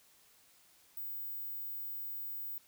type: tone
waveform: sine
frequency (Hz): 16000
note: B9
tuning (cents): +21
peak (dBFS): -38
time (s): 0.97-2.58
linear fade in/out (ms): 2
effects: white hiss -65 dBFS RMS until 2.67 s